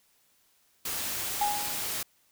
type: noise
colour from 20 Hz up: white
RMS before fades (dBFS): -33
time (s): 0.85-2.03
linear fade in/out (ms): 5
type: tone with exponential decay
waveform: sine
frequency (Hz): 826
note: G#5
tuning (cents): -10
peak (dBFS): -22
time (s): 1.41-1.97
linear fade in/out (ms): 5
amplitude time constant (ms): 120
effects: white hiss -67 dBFS RMS until 2.31 s

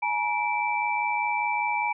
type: tone cluster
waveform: sine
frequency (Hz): 844 / 949 / 2329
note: G#5 / A#5 / D7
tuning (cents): +28 / +31 / -15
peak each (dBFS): -28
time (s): 0.02-1.93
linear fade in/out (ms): 10
effects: none

